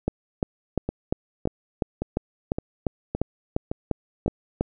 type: two click trains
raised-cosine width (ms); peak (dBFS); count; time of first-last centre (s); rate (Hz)
2; -13 / -9; 7 / 14; 0.89-4.28 / 0.08-4.61; 1.77 / 2.87
effects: none